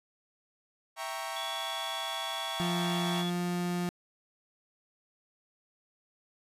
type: chord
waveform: sawtooth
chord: E diminished seventh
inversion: none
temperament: equal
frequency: 659.3 / 784 / 932.3 / 1108.7 Hz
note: E5 / G5 / Bb5 / Db6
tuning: 0 / 0 / 0 / 0 cents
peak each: -37 dBFS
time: 0.96-3.25 s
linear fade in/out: 50 ms
type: tone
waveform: sine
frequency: 3389 Hz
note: G#7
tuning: 34 cents sharp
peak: -37 dBFS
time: 1.36-3.3 s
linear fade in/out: 5 ms
type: tone with pitch glide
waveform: 35% pulse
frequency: 174.61 to 176.54 Hz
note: F3 to F3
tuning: 0 to +19 cents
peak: -28 dBFS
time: 2.6-3.89 s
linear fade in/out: 0 ms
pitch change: +19 cents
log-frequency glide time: 3.05-3.42 s
effects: resampled to 32000 Hz